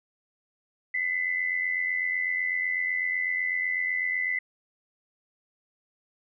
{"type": "tone pair together", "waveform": "sine", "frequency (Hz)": [2005, 2093], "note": ["B6", "C7"], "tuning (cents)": [26, 0], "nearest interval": "minor second", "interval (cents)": 74, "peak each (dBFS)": [-26, -32], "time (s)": [0.94, 4.39], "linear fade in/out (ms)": 5, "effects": []}